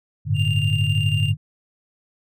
sine chord, G suspended second, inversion none, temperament just, 98 / 110.25 / 147 Hz, G2 / A2 / D3, 0 / +4 / +2 cents, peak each -22 dBFS, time 0.25-1.37 s, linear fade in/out 50 ms
triangle tone with tremolo, 2794 Hz, F7, in tune, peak -22 dBFS, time 0.34-1.33 s, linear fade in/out 50 ms, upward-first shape square, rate 18 Hz, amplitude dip 40%
effects none

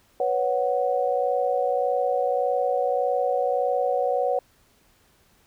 sine chord, B suspended second, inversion none, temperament just, 493.9 / 555.6 / 740.8 Hz, B4 / C#5 / F#5, 0 / +4 / +2 cents, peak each -25 dBFS, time 0.2-4.39 s, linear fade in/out 2 ms, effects pink hiss -61 dBFS RMS until 5.46 s

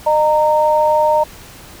sine tone pair together, 609.7 / 923 Hz, D#5 / A#5, -35 / -17 cents, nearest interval perfect fifth, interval 718 cents, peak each -13 dBFS, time 0.06-1.24 s, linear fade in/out 10 ms, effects pink hiss -38 dBFS RMS until 1.8 s

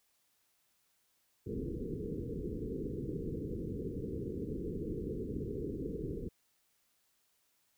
white low-pass noise, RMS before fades -39 dBFS, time 1.46-6.29 s, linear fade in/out 10 ms, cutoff 470 Hz, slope 96 dB/octave, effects white hiss -75 dBFS RMS until 7.77 s

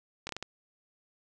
slowing click train, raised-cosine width 0.2 ms, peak -19 dBFS, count 5, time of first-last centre 0.27-0.426 s, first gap 22 ms, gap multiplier 1.4, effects 10-bit

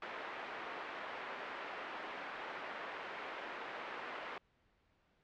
white band-pass noise, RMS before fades -45 dBFS, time 0.02-4.38 s, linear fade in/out 2 ms, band 380 to 1900 Hz, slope 12 dB/octave, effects pink hiss -74 dBFS RMS until 5.23 s + low-pass 3000 Hz 12 dB/octave

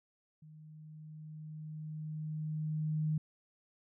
sine tone with level ramp, 154.6 Hz, D#3, 11 cents flat, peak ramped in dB -52 to -29 dBFS, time 0.42-3.18 s, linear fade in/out 5 ms, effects none

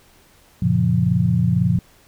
sine chord, Gb major seventh, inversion none, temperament equal, 92.5 / 116.54 / 138.59 / 174.61 Hz, Gb2 / Bb2 / Db3 / F3, 0 / 0 / 0 / 0 cents, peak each -24 / -19 / -22 / -18 dBFS, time 0.62-1.79 s, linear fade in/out 5 ms, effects pink hiss -53 dBFS RMS until 2.07 s

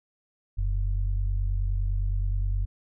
sine tone pair together, 44.36 / 94 Hz, F1 / F#2, +28 / +28 cents, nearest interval octave + minor second, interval 1300 cents, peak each -24 / -30 dBFS, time 0.57-2.66 s, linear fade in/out 20 ms, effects none

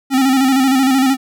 square tone with vibrato, 265.1 Hz, C4, 23 cents sharp, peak -11 dBFS, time 0.1-1.17 s, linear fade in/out 50 ms, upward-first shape square, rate 13 Hz, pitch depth 47 cents each way, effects none

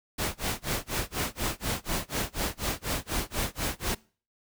pink noise with tremolo, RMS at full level -28 dBFS, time 0.18-3.95 s, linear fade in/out 10 ms, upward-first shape sine, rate 4.1 Hz, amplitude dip 100%, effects noise-tail reverb RT60 0.4 s tail -23 dB re dry

